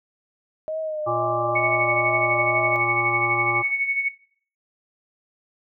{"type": "tone with vibrato", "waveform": "sine", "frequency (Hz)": 622.3, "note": "D#5", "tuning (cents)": 0, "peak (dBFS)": -25, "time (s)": [0.68, 2.76], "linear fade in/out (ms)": 0, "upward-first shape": "triangle", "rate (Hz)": 2.2, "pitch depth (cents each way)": 45}
{"type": "harmonic tone", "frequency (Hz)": 117.2, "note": "A#2", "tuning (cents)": 10, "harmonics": [1, 3, 5, 7, 9, 10], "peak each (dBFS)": [-33, -29, -34, -27, -35, -25], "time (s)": [1.06, 3.63], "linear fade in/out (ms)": 20}
{"type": "tone with tremolo", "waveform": "sine", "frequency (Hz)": 2217, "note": "C#7", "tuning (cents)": 0, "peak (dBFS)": -18, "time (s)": [1.55, 4.09], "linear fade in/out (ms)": 10, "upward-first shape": "sine", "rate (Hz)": 12, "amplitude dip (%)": 65}
{"effects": ["noise-tail reverb RT60 0.5 s tail -18 dB re dry"]}